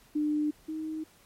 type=tone pair in turn; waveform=sine; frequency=300 / 313.9 Hz; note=D4 / D#4; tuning=+37 / +15 cents; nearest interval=minor second; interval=78 cents; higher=second; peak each=-25 / -32 dBFS; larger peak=first; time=0.15-0.51 / 0.68-1.04 s; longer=neither; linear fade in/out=10 ms; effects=pink hiss -60 dBFS RMS until 1.25 s + MP3 64 kbps